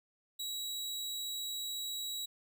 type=tone; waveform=sawtooth; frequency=3882 Hz; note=B7; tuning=31 cents flat; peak=-34 dBFS; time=0.39-2.26 s; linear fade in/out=10 ms; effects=none